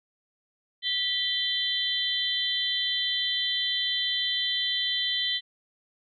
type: tone cluster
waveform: sine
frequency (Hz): 1964 / 3117 / 3482 / 3998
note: B6 / G7 / A7 / B7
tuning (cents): -10 / -11 / -19 / +20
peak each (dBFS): -33 / -28 / -32 / -31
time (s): 0.82-5.41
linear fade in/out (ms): 50
effects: none